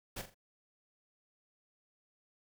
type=noise with echo; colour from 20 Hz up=pink; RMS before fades=-41 dBFS; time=0.16-0.22 s; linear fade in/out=10 ms; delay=42 ms; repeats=3; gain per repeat=-9 dB; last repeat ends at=0.346 s; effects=none